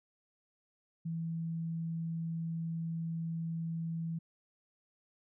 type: tone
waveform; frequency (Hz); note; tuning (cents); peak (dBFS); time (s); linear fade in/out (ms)
sine; 164.7; E3; -1; -34; 1.05-4.19; 10
effects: none